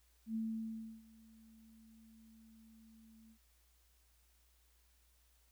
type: tone with ADSR envelope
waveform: sine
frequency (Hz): 222.6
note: A3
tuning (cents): +20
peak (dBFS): -35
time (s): 0.26-3.38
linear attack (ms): 90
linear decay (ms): 670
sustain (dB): -24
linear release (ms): 69
effects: added 59 Hz sine -70 dBFS peak until 5.51 s + white hiss -74 dBFS RMS until 5.51 s